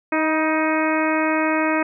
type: harmonic tone with a mistuned harmonic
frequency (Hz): 313.4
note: D#4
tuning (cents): +13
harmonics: 1 / 2 / 3 / 4 / 5 / 6 / 7 / 8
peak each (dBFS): -21 / -24 / -26 / -27 / -28 / -29 / -29 / -30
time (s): 0.12-1.83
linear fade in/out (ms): 5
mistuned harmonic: 3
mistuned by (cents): +23
effects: none